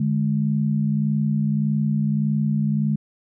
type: tone pair together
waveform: sine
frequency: 148.31 / 210 Hz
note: D3 / G#3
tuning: +17 / +19 cents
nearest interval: tritone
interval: 602 cents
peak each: -21 dBFS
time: 0-2.96 s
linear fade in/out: 5 ms
effects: none